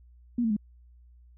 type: tone with pitch steps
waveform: sine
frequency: 240 / 223.9 / 208.9 Hz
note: B3 / A3 / G#3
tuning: -49 / +30 / +10 cents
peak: -23 dBFS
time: 0.38-0.566 s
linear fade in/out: 5 ms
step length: 62 ms
effects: added 60 Hz sine -52 dBFS peak until 1.37 s